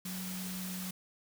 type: tone in noise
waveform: sine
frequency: 185 Hz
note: F#3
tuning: in tune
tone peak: -39 dBFS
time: 0.05-0.91 s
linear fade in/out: 5 ms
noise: white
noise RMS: -43 dBFS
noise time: 0.05-0.91 s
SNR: +1 dB
effects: none